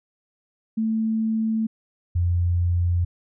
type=tone pair in turn; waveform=sine; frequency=221.5 / 87.4 Hz; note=A3 / F2; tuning=+12 / +2 cents; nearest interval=octave + major third; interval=1610 cents; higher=first; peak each=-20 / -18 dBFS; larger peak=second; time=0.77-1.67 / 2.15-3.05 s; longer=neither; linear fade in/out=10 ms; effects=none